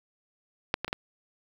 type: clicks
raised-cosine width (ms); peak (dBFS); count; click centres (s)
0.3; -7 / -14 / -20 / -13; 4; 0.741 / 0.846 / 0.88 / 0.929
effects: 7-bit